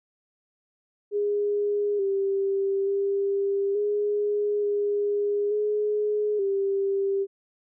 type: tone with pitch steps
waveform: sine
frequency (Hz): 411.1 / 392.2 / 397.1 / 414 / 409.8 / 420 / 393.5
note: G#4 / G4 / G4 / G#4 / G#4 / G#4 / G4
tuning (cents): -18 / +1 / +22 / -5 / -23 / +19 / +7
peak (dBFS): -22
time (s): 1.11-7.27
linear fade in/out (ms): 50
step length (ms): 880
effects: none